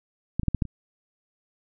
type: clicks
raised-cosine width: 5 ms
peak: -12 / -18 / -8 / -11 / -10 / -25 dBFS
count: 6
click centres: 0.396 / 0.433 / 0.483 / 0.547 / 0.622 / 0.653 s
effects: none